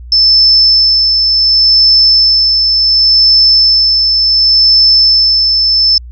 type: tone with tremolo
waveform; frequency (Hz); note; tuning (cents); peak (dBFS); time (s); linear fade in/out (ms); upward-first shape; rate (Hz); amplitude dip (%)
sine; 5274; E8; 0; -3; 0.12-5.98; 2; sine; 0.69; 35
effects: added 60 Hz sine -26 dBFS peak until 6.11 s